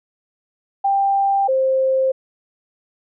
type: tone pair in turn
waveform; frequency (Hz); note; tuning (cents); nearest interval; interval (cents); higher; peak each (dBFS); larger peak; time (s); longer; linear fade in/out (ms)
sine; 790 / 527.3; G5 / C5; +13 / +13; perfect fifth; 700; first; -14; neither; 0.84-1.48 / 1.48-2.12; neither; 10
effects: none